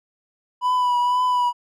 triangle tone with vibrato, 987.8 Hz, B5, in tune, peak -15 dBFS, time 0.61-1.53 s, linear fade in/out 50 ms, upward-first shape triangle, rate 2 Hz, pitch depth 32 cents each way, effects none

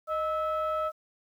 sine tone pair together, 621.1 / 1305 Hz, D#5 / E6, -3 / -18 cents, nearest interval octave + minor second, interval 1285 cents, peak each -28 dBFS, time 0.07-0.92 s, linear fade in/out 50 ms, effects tanh soft clip ceiling -23 dBFS + 10-bit

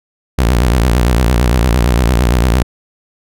sawtooth tone with vibrato, 60.3 Hz, B1, 41 cents flat, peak -5 dBFS, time 0.38-2.63 s, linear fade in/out 10 ms, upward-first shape triangle, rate 8.8 Hz, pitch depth 220 cents each way, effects none

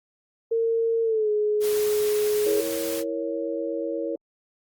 sine tone with pitch glide, 456.6 to 421.1 Hz, A#4 to G#4, -36 to +24 cents, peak -20 dBFS, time 0.51-2.61 s, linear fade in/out 10 ms, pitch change -140 cents, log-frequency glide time 1.03-1.3 s
white noise, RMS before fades -34 dBFS, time 1.6-3.04 s, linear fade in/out 50 ms
sine chord, A# diminished, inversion second, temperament equal, 329.6 / 466.2 / 554.4 Hz, E4 / A#4 / C#5, 0 / 0 / 0 cents, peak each -30 dBFS, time 2.46-4.16 s, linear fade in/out 5 ms
effects Opus 32 kbps

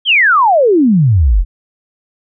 sine exponential sweep, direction down, 3322 to 38.17 Hz, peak -6 dBFS, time 0.05-1.45 s, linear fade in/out 50 ms, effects none

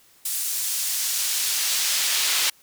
brown noise with high-pass filter sweep, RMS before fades -24 dBFS, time 0.25-2.5 s, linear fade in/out 5 ms, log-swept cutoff 8800 to 3300 Hz, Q 0.74, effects white hiss -56 dBFS RMS until 2.62 s

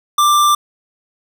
square tone, 1182 Hz, D6, 11 cents sharp, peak -10 dBFS, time 0.18-0.55 s, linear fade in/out 5 ms, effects none

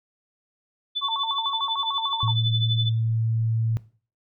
sine tone with tremolo, 3500 Hz, A7, 10 cents flat, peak -21 dBFS, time 0.95-2.9 s, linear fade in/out 20 ms, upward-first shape triangle, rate 12 Hz, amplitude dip 90%
sine tone with vibrato, 1000 Hz, B5, 21 cents sharp, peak -26 dBFS, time 1.01-2.32 s, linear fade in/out 20 ms, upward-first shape square, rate 6.7 Hz, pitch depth 180 cents each way
sine tone, 112.9 Hz, A2, 45 cents sharp, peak -21 dBFS, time 2.23-3.77 s, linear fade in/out 0 ms
effects noise-tail reverb RT60 0.4 s tail -18 dB re dry

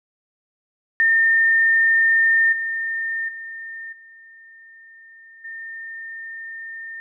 sine tone with level steps, 1814 Hz, A#6, 48 cents flat, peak -13 / -22 / -31 / -43 / -31 dBFS, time 1-7 s, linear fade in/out 0 ms, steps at 2.52 / 3.28 / 3.92 / 5.44 s, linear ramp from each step 10 ms, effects none

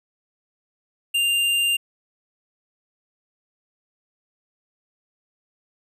sine tone with hard clipping, 2794 Hz, F7, in tune, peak -19 dBFS, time 1.14-1.77 s, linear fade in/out 10 ms, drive 18 dB, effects resampled to 32000 Hz

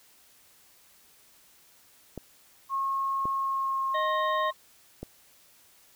clicks, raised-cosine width 2 ms, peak -23 dBFS, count 3, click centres 2.177 / 3.255 / 5.03 s
sine tone with pitch glide, 1085 to 1068.8 Hz, C#6 to C6, -37 to +36 cents, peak -26 dBFS, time 2.69-4.53 s, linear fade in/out 50 ms, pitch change -27 cents, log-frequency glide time 3.33-4.14 s
harmonic tone, 622.3 Hz, D#5, in tune, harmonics 1 / 3 / 5 / 6, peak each -30 / -34 / -44 / -40 dBFS, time 3.94-4.51 s, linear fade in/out 10 ms
effects white hiss -59 dBFS RMS until 5.95 s

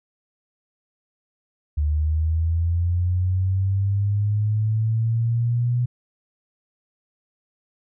sine linear sweep, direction up, 73.7 to 123 Hz, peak -18 dBFS, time 1.77-5.86 s, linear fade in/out 10 ms, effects none

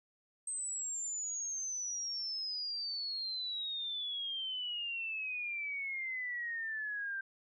sine exponential sweep, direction down, 8320 to 1568 Hz, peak -36 dBFS, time 0.47-7.21 s, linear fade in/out 5 ms, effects none

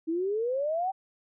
sine exponential sweep, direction up, 314.6 to 784 Hz, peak -26 dBFS, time 0.07-0.92 s, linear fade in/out 20 ms, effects none

